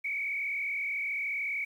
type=tone with frequency modulation; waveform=sine; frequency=2257 Hz; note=C#7; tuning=31 cents sharp; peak=-30 dBFS; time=0.04-1.65 s; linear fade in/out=10 ms; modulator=40.5 Hz; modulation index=1.8; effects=10-bit